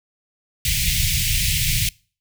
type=band-stop noise; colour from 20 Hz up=pink; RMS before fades=-20 dBFS; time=0.65-1.89 s; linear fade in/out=2 ms; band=160 to 2100 Hz; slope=48 dB/octave; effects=noise-tail reverb RT60 0.4 s tail -25 dB re dry